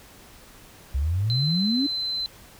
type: exponential sweep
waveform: sine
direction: up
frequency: 63.7 to 293.7 Hz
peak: -21 dBFS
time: 0.94-1.87 s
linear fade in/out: 10 ms
type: tone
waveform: sine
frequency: 4060 Hz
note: B7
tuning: 47 cents sharp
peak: -25 dBFS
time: 1.3-2.26 s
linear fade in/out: 0 ms
effects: pink hiss -49 dBFS RMS until 2.59 s